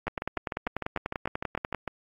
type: two click trains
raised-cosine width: 0.5 ms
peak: -16 / -14 dBFS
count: 13 / 18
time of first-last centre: 0.07-1.877 / 0.08-1.747 s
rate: 6.64 / 10.2 Hz
effects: AAC 32 kbps